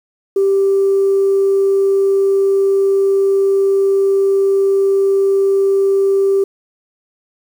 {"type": "tone", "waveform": "sine", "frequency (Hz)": 392, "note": "G4", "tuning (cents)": 0, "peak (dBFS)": -9, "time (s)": [0.36, 6.44], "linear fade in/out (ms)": 5, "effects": ["tanh soft clip ceiling -6 dBFS", "7-bit"]}